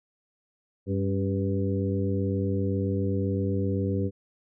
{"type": "harmonic tone with a mistuned harmonic", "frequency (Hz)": 98, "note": "G2", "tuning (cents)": 0, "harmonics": [1, 2, 3, 4, 5], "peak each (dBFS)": [-27, -30, -32, -33, -34], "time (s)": [0.86, 4.11], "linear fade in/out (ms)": 50, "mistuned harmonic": 3, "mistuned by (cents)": -62, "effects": []}